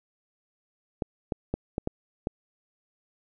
clicks, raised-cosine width 2 ms, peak -14 dBFS, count 6, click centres 1.022 / 1.322 / 1.54 / 1.781 / 1.874 / 2.271 s, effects none

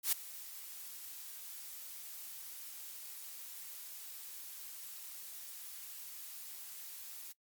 blue noise with ADSR envelope, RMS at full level -29 dBFS, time 0.03-7.33 s, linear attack 95 ms, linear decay 4 ms, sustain -19 dB, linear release 17 ms, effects noise-tail reverb RT60 0.1 s tail -21 dB re dry + Opus 48 kbps

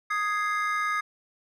triangle chord, Ab major, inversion second, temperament equal, 1244.5 / 1661.2 / 2093 Hz, Eb6 / Ab6 / C7, 0 / 0 / 0 cents, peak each -25 / -30 / -30 dBFS, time 0.1-1.01 s, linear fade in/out 10 ms, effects none

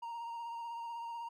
triangle tone with vibrato, 932.3 Hz, A#5, in tune, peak -38 dBFS, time 0.02-1.29 s, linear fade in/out 10 ms, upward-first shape sine, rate 16 Hz, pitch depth 23 cents each way, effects none

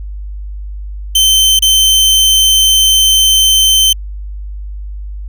sawtooth tone with dropouts, 3092 Hz, G7, 24 cents flat, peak -3 dBFS, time 1.15-3.93 s, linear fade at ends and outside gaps 5 ms, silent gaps 1.592-1.622 s, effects added 50 Hz sine -21 dBFS peak until 5.28 s

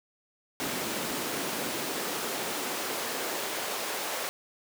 pink noise with high-pass filter sweep, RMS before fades -33 dBFS, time 0.6-4.29 s, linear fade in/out 0 ms, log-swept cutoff 220 to 520 Hz, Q 1.1, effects none

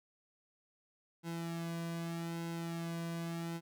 sawtooth tone with flanger, 167.5 Hz, E3, 28 cents sharp, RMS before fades -40 dBFS, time 1.23-3.61 s, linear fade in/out 50 ms, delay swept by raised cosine 1.7 to 2.29 ms, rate 0.82 Hz, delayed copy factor -0.8, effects none

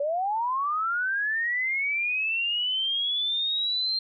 sine linear sweep, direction up, 554.4 to 4186 Hz, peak -24 dBFS, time 0-3.99 s, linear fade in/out 5 ms, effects none

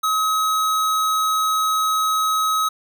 square tone, 1275 Hz, D#6, 42 cents sharp, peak -18 dBFS, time 0.03-2.69 s, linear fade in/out 10 ms, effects none

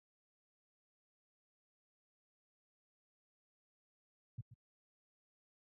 sine tone with echo, 117.3 Hz, A#2, 11 cents sharp, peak -40 dBFS, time 4.38-4.41 s, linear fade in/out 5 ms, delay 130 ms, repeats 1, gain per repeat -13 dB, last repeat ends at 4.54 s, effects high-pass 60 Hz 12 dB/octave

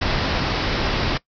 pink low-pass noise, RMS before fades -22 dBFS, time 0.01-1.18 s, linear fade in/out 10 ms, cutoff 5400 Hz, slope 96 dB/octave, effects noise-tail reverb RT60 0.1 s tail -20 dB re dry

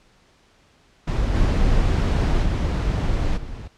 brown noise with level steps, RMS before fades -21 / -18 / -21 / -33 dBFS, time 1.07-3.68 s, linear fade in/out 10 ms, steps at 1.34 / 2.42 / 3.36 s, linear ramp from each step 20 ms, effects pink hiss -57 dBFS RMS until 3.77 s + low-pass 6000 Hz 12 dB/octave

